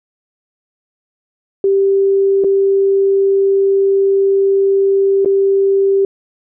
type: tone with dropouts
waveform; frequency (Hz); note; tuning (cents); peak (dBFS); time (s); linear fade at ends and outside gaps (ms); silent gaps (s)
sine; 392; G4; 0; -9; 1.64-6.05; 2; 2.439-2.444 / 5.248-5.258
effects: none